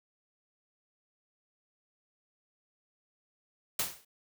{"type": "noise with exponential decay", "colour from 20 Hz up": "white", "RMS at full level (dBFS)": -27, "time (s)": [3.79, 4.05], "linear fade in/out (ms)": 5, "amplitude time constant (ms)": 56, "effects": []}